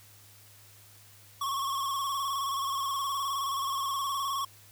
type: tone with vibrato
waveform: square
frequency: 1101 Hz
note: C#6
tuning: 12 cents flat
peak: -30 dBFS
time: 1.41-4.45 s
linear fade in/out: 5 ms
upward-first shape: square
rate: 19 Hz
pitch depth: 43 cents each way
effects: added 102 Hz sine -58 dBFS peak until 4.71 s + white hiss -56 dBFS RMS until 4.71 s